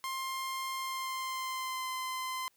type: tone with pitch glide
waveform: sawtooth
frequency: 1057 to 1033.5 Hz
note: C6 to C6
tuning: +17 to -22 cents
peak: -31 dBFS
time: 0.04-2.48 s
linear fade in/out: 0 ms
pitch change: -39 cents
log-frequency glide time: 0.79-1.88 s
effects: white hiss -71 dBFS RMS until 2.56 s